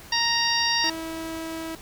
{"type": "harmonic tone", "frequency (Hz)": 932.3, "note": "A#5", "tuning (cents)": 0, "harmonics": [1, 2, 3, 4, 5, 6], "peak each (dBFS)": [-28, -27, -30, -30, -26, -27], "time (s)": [0.12, 0.9], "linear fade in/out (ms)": 5}
{"type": "tone", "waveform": "sawtooth", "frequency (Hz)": 324.7, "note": "E4", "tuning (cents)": -26, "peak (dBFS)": -27, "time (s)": [0.84, 1.75], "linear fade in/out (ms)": 0}
{"effects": ["pink hiss -45 dBFS RMS until 1.81 s"]}